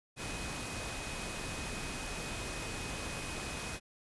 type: tone in noise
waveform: sine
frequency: 2513 Hz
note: D#7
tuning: 17 cents sharp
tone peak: -47 dBFS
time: 0.16-3.8 s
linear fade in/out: 50 ms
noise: pink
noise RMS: -40 dBFS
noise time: 0.16-3.8 s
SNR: -10 dB
effects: resampled to 24000 Hz